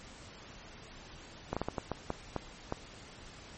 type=slowing click train; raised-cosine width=1 ms; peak=-18 dBFS; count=9; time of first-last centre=1.53-2.724 s; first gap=36 ms; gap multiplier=1.39; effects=pink hiss -51 dBFS RMS until 3.57 s + MP3 32 kbps